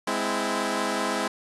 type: chord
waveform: 10% pulse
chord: Ab augmented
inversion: none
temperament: equal with one note detuned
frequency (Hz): 207.7 / 258.6 / 329.6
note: Ab3 / C4 / E4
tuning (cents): 0 / -20 / 0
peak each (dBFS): -21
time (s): 0.07-1.28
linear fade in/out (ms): 5
effects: resampled to 24000 Hz + 8-bit